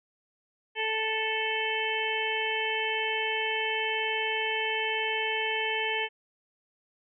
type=harmonic tone; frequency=439.5 Hz; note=A4; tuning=2 cents flat; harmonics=1 / 2 / 4 / 5 / 6 / 7; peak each=-34 / -34 / -34 / -34 / -34 / -34 dBFS; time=0.75-6.09 s; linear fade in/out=50 ms; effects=none